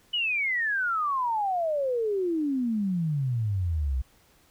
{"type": "exponential sweep", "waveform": "sine", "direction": "down", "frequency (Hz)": [2996, 61.3], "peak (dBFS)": -24, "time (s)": [0.13, 4.02], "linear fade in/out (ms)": 10, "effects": ["pink hiss -61 dBFS RMS until 4.5 s"]}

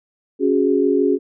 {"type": "chord", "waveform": "sine", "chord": "C# suspended fourth", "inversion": "none", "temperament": "just", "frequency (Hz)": [277.2, 369.6, 415.8], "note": ["C#4", "F#4", "G#4"], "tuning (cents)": [0, -2, 2], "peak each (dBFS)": -18, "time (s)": [0.39, 1.19], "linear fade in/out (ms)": 50, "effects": []}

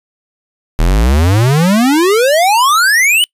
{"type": "exponential sweep", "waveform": "square", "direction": "up", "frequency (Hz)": [38, 3041], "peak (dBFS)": -8, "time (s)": [0.79, 3.24], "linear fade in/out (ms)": 0, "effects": ["noise-tail reverb RT60 0.1 s tail -26 dB re dry", "resampled to 32000 Hz"]}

